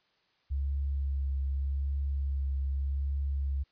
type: tone with vibrato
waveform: sine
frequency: 68.9 Hz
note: C#2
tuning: 10 cents flat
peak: -28 dBFS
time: 0.5-3.64 s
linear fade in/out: 20 ms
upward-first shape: triangle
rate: 0.84 Hz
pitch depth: 23 cents each way
effects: white hiss -71 dBFS RMS until 3.71 s + resampled to 11025 Hz